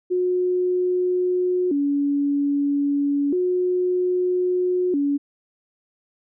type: tone with vibrato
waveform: sine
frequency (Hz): 321.1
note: E4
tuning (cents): -45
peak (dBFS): -18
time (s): 0.1-5.18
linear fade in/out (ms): 20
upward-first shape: square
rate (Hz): 0.31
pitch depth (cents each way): 210
effects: none